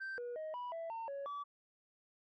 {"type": "tone with pitch steps", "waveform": "sine", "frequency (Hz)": [1561, 483.6, 626, 981, 662, 908, 558, 1149], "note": ["G6", "B4", "D#5", "B5", "E5", "A#5", "C#5", "D6"], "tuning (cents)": [-8, -36, 10, -12, 7, -46, 11, -38], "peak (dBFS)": -38, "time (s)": [0, 1.44], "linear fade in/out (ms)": 20, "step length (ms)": 180, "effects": ["tanh soft clip ceiling -39 dBFS"]}